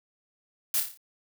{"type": "noise with echo", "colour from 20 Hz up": "blue", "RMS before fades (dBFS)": -26, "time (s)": [0.74, 0.8], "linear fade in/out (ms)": 2, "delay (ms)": 29, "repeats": 6, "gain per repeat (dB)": -5, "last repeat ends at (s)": 0.974, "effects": []}